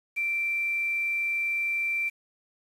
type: tone with quantisation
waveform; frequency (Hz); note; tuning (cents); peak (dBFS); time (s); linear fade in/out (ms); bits
sine; 2349; D7; 0; -25; 0.16-2.1; 20; 8
effects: resampled to 32000 Hz